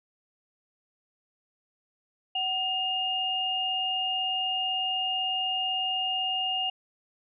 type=tone pair together; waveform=sine; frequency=750 / 2832 Hz; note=F#5 / F7; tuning=+23 / +23 cents; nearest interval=octave + major seventh; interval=2300 cents; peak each=-32 / -27 dBFS; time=2.35-6.7 s; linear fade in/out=5 ms; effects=none